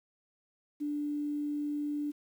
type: tone with quantisation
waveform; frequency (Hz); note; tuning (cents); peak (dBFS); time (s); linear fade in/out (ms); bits
sine; 293.7; D4; 0; -31; 0.8-2.12; 20; 10
effects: none